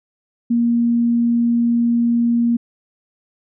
sine tone, 235.6 Hz, A#3, 19 cents sharp, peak -13 dBFS, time 0.5-2.57 s, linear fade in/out 10 ms, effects none

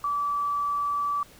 sine tone, 1155 Hz, D6, 29 cents flat, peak -24 dBFS, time 0.04-1.23 s, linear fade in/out 2 ms, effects pink hiss -52 dBFS RMS until 1.39 s

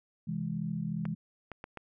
sine chord, C augmented, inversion none, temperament equal, 130.81 / 164.81 / 207.7 Hz, C3 / E3 / G#3, 0 / 0 / 0 cents, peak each -40 / -34 / -36 dBFS, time 0.27-1.15 s, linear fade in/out 10 ms
clicks, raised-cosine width 0.5 ms, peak -26 dBFS, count 4, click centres 1.054 / 1.517 / 1.641 / 1.773 s
effects none

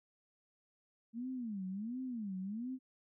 sine tone with vibrato, 220 Hz, A3, in tune, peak -38 dBFS, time 1.13-2.79 s, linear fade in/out 50 ms, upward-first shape sine, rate 1.4 Hz, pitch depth 290 cents each way, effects none

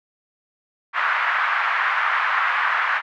white band-pass noise, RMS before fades -21 dBFS, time 0.93-3.02 s, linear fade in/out 50 ms, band 1000 to 1800 Hz, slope 24 dB/octave, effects none

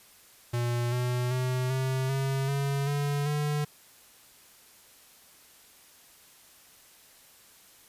square tone with pitch steps, 120 / 123.66 / 127.43 / 131.32 / 135.32 / 139.45 / 143.7 / 148.08 Hz, B2 / B2 / C3 / C3 / C#3 / C#3 / D3 / D3, -49 / +3 / -45 / +7 / -41 / +11 / -37 / +15 cents, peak -27 dBFS, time 0.53-3.65 s, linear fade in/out 10 ms, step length 390 ms, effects white hiss -56 dBFS RMS until 7.88 s + resampled to 32000 Hz

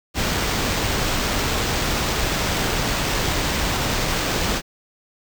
pink noise with sample-and-hold, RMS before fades -22 dBFS, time 0.14-4.62 s, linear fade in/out 50 ms, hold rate 11025 Hz, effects none

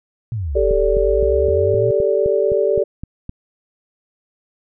sine exponential two-way sweep, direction down then up, 123.1 to 35.11 to 123.1 Hz, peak -20 dBFS, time 0.32-1.91 s, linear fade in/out 0 ms, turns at 0.77 s
sine chord, G suspended second, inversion none, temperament equal with one note detuned, 392 / 440 / 579.2 Hz, G4 / A4 / D5, 0 / 0 / -24 cents, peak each -18 dBFS, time 0.55-2.84 s, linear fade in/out 10 ms
click train, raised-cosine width 5 ms, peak -16 dBFS, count 11, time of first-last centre 0.71-3.294 s, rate 3.87 Hz
effects none

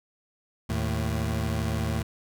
25% pulse tone pair together, 77.78 / 110 Hz, D#2 / A2, 0 / 0 cents, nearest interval tritone, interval 600 cents, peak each -25 dBFS, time 0.69-2.03 s, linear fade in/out 10 ms, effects none

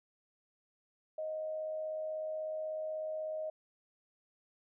sine tone with amplitude modulation, 625 Hz, D#5, 8 cents sharp, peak -34 dBFS, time 1.18-3.5 s, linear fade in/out 5 ms, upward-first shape sine, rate 96.3 Hz, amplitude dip 35%, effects none

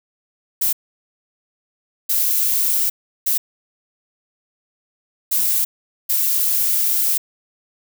violet noise bursts at uneven times, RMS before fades -18 dBFS, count 5, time 0.61-0.73 / 2.09-2.9 / 3.26-3.38 / 5.31-5.65 / 6.09-7.18 s, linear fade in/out 10 ms, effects none

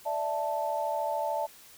sine chord, D suspended second, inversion none, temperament just, 587.3 / 660.7 / 881 Hz, D5 / E5 / A5, 0 / +4 / +2 cents, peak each -33 / -33 / -31 dBFS, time 0.05-1.47 s, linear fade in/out 20 ms, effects white hiss -53 dBFS RMS until 1.77 s

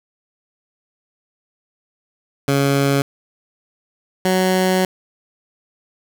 15% pulse tone pair in turn, 139.3 / 185.94 Hz, C#3 / F#3, +9 / +9 cents, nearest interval perfect fourth, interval 500 cents, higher second, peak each -8 dBFS, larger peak neither, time 2.48-3.02 / 4.25-4.85 s, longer second, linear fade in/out 2 ms, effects none

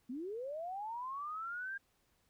sine linear sweep, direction up, 231.4 to 1619 Hz, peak -39 dBFS, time 0.09-1.78 s, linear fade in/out 10 ms, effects pink hiss -75 dBFS RMS until 2.29 s

